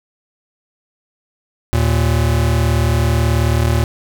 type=tone pair together; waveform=square; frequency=77.22 / 115.7 Hz; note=D#2 / A#2; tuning=-13 / -13 cents; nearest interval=perfect fifth; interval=700 cents; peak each=-16 dBFS; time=1.73-3.84 s; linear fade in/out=0 ms; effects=none